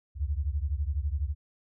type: beating tone pair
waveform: sine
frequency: 68 / 80 Hz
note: C#2 / D#2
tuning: -33 / +49 cents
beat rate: 12 Hz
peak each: -29 / -31 dBFS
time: 0.15-1.35 s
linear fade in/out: 50 ms
effects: none